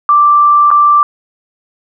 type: tone with dropouts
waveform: sine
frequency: 1174.7 Hz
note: D6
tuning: in tune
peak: -4 dBFS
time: 0.09-1.03 s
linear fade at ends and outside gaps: 1 ms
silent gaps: 0.705-0.713 s
effects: none